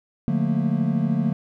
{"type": "chord", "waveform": "triangle", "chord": "Bb major seventh", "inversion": "first", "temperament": "equal with one note detuned", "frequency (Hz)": [146.83, 178.49, 220, 233.1], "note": ["D3", "F3", "A3", "Bb3"], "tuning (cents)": [0, 38, 0, 0], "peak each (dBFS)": -23, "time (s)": [0.28, 1.33], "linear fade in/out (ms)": 0, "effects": []}